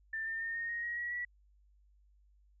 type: tone with pitch steps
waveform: sine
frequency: 1783 / 1804.8 / 1826.8 / 1849.1 / 1871.6 / 1894.5 / 1917.6 / 1941 Hz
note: A6 / A6 / A#6 / A#6 / A#6 / A#6 / A#6 / B6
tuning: +22 / +44 / -36 / -15 / +6 / +27 / +48 / -31 cents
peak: -35 dBFS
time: 0.13-1.25 s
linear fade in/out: 5 ms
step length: 140 ms
effects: added 50 Hz sine -63 dBFS peak until 2.6 s